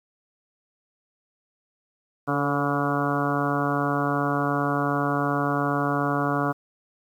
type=harmonic tone with a mistuned harmonic; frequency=142.7 Hz; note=D3; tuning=49 cents flat; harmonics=1 / 2 / 3 / 4 / 5 / 6 / 7 / 8 / 9 / 10; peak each=-29 / -27 / -32 / -32 / -30 / -38 / -33 / -30 / -33 / -32 dBFS; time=2.27-6.53 s; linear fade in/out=20 ms; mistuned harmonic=3; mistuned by=+29 cents; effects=9-bit